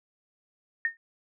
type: tone with exponential decay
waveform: sine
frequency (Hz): 1834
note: A#6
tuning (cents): -29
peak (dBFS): -20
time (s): 0.85-0.97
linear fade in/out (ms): 1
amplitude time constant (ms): 24
effects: none